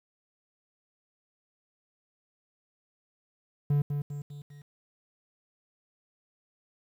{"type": "tone with echo", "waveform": "triangle", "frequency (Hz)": 144.5, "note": "D3", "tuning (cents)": -28, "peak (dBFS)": -20, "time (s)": [3.7, 3.82], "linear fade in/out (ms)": 5, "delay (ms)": 200, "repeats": 4, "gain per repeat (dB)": -6, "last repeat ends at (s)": 4.62, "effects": ["10-bit"]}